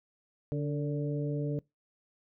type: harmonic tone with a mistuned harmonic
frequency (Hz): 145.3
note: D3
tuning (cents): -18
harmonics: 1 / 2 / 3 / 4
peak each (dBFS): -31 / -36 / -37 / -42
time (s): 0.52-1.59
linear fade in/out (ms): 0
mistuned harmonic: 3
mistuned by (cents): +40
effects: noise-tail reverb RT60 0.2 s tail -24 dB re dry